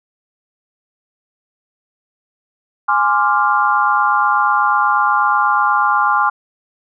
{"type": "chord", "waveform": "sine", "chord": "D half-diminished seventh", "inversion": "second", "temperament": "equal", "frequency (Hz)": [830.6, 1046.5, 1174.7, 1396.9], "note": ["Ab5", "C6", "D6", "F6"], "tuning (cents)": [0, 0, 0, 0], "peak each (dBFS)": -17, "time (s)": [2.88, 6.3], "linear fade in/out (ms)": 10, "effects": []}